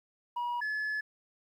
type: tone pair in turn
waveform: sine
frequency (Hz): 963 / 1715.9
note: B5 / A6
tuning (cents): -44 / -44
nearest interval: minor seventh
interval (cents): 1000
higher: second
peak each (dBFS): -28 / -28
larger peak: neither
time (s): 0.36-0.61 / 0.61-1.01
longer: second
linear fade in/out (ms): 10
effects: tanh soft clip ceiling -30 dBFS + 11-bit